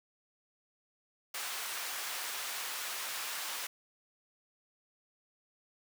pink high-pass noise, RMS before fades -39 dBFS, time 1.34-3.67 s, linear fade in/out 5 ms, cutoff 1100 Hz, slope 12 dB/octave, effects none

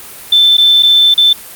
sine tone with dropouts, 3536 Hz, A7, 8 cents sharp, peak -4 dBFS, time 0.32-1.33 s, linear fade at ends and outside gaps 5 ms, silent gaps 0.57-0.58 / 0.825-0.831 / 1.141-1.177 s, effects white hiss -31 dBFS RMS until 1.55 s + Opus 32 kbps

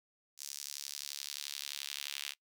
sawtooth tone with high-pass filter sweep, 71.5 Hz, D2, 46 cents flat, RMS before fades -43 dBFS, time 0.37-2.35 s, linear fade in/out 50 ms, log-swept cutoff 5900 to 3000 Hz, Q 1.7, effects noise-tail reverb RT60 0.1 s tail -21 dB re dry

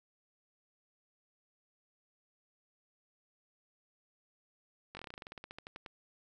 slowing click train, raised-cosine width 0.3 ms, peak -29 dBFS, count 19, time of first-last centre 4.95-5.862 s, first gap 20 ms, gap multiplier 1.1, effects 11-bit

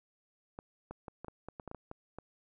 clicks, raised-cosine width 1 ms, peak -29 dBFS, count 12, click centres 0.589 / 0.91 / 1.082 / 1.246 / 1.283 / 1.486 / 1.598 / 1.677 / 1.714 / 1.747 / 1.914 / 2.186 s, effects none

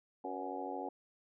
harmonic tone with a mistuned harmonic, 93.1 Hz, F#2, 11 cents sharp, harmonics 3 / 4 / 5 / 6 / 7 / 8 / 9, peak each -45 / -46 / -46 / -48 / -52 / -44 / -44 dBFS, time 0.24-0.89 s, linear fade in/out 5 ms, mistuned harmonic 5, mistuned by +55 cents, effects none

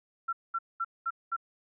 sine tone bursts, 1356 Hz, E6, 49 cents sharp, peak -28 dBFS, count 5, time 0.28-1.365 s, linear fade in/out 10 ms, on 49 ms, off 210 ms, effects none

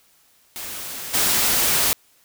white noise with level steps, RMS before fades -32 / -19 dBFS, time 0.56-1.93 s, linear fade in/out 0 ms, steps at 1.13 s, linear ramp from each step 20 ms, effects white hiss -58 dBFS RMS until 2.24 s

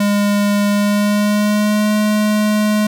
square tone with pitch glide, 204.2 to 211.4 Hz, G#3 to G#3, -29 to +31 cents, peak -13 dBFS, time 0-2.87 s, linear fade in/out 5 ms, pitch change +60 cents, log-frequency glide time 0.7-1.94 s, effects none

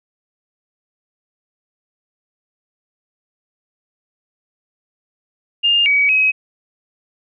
sine tone with pitch steps, 2815 / 2268 / 2543 Hz, F7 / C#7 / D#7, +13 / +39 / +37 cents, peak -11 dBFS, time 5.63-6.32 s, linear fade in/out 20 ms, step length 230 ms, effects none

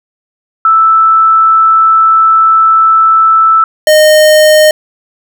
sine / square tone pair in turn, 1318.5 / 614.9 Hz, E6 / D#5, 0 / -21 cents, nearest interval octave + minor second, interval 1321 cents, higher first, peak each -3 dBFS, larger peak neither, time 0.65-3.64 / 3.87-4.71 s, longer first, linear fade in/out 2 ms, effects none

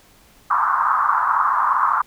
pink band-pass noise, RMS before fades -18 dBFS, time 0.5-2.02 s, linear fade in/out 10 ms, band 980 to 1300 Hz, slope 48 dB/octave, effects pink hiss -52 dBFS RMS until 2.06 s

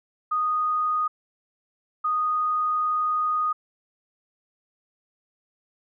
sine tone bursts at uneven times, 1239 Hz, D#6, 8 cents flat, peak -21 dBFS, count 2, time 0.31-1.08 / 2.04-3.53 s, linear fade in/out 10 ms, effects none

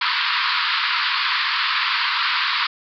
pink band-pass noise, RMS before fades -21 dBFS, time 0.01-2.67 s, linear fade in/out 5 ms, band 970 to 4800 Hz, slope 96 dB/octave, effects none

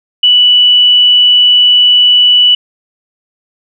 sine tone, 2960 Hz, F#7, in tune, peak -3 dBFS, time 0.23-2.55 s, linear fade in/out 5 ms, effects none

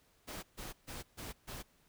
pink noise bursts, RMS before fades -45 dBFS, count 5, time 0.27-1.63 s, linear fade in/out 20 ms, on 160 ms, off 140 ms, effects pink hiss -70 dBFS RMS until 1.88 s

